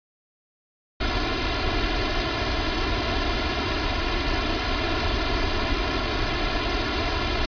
pink noise with comb filter, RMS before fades -24 dBFS, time 1-7.46 s, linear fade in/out 10 ms, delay 2.9 ms, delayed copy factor +0.9, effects resampled to 11025 Hz

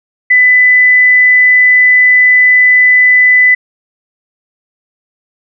sine tone, 1999 Hz, B6, 20 cents sharp, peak -3 dBFS, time 0.3-3.55 s, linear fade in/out 10 ms, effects none

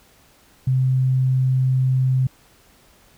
sine tone, 130 Hz, C3, 11 cents flat, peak -15 dBFS, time 0.67-2.27 s, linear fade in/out 5 ms, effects pink hiss -54 dBFS RMS until 3.17 s

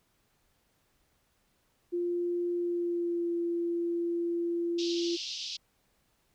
sine tone with pitch glide, 349.2 to 342 Hz, F4 to F4, 0 to -36 cents, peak -28 dBFS, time 1.92-5.17 s, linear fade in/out 20 ms, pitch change -36 cents, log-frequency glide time 2.53-3.34 s
white band-pass noise, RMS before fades -38 dBFS, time 4.78-5.57 s, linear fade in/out 10 ms, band 2900 to 5500 Hz, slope 48 dB/octave
effects pink hiss -72 dBFS RMS until 6.34 s

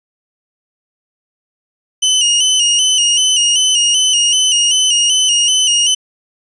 25% pulse tone with vibrato, 2943 Hz, F#7, 10 cents flat, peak -6 dBFS, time 2.02-5.95 s, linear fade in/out 10 ms, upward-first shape square, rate 2.6 Hz, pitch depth 50 cents each way, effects resampled to 22050 Hz

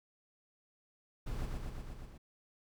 brown noise with echo, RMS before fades -39 dBFS, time 1.26-1.46 s, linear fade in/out 10 ms, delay 120 ms, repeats 6, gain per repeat -2 dB, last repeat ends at 2.18 s, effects none

